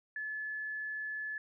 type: tone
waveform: sine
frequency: 1723 Hz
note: A6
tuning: 37 cents flat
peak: -36 dBFS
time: 0.16-1.38 s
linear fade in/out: 2 ms
effects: none